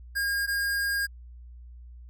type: tone pair in turn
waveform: square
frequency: 1621 / 1621 Hz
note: G#6 / G#6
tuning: -42 / -42 cents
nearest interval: unison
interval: 0 cents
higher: neither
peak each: -26 dBFS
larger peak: neither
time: 0.15-0.47 / 0.47-1.07 s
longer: second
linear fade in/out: 20 ms
effects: added 60 Hz sine -43 dBFS peak until 2.09 s